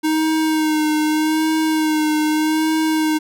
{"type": "tone with vibrato", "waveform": "square", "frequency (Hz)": 311.1, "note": "D#4", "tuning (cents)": 0, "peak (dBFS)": -16, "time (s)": [0.03, 3.19], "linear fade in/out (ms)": 20, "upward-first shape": "sine", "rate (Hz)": 0.82, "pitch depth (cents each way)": 28, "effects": []}